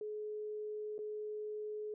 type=tone with dropouts; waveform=sine; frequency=424.3 Hz; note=G#4; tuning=37 cents sharp; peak=-39 dBFS; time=0.01-1.94 s; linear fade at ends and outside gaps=2 ms; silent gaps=0.981-0.989 s; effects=none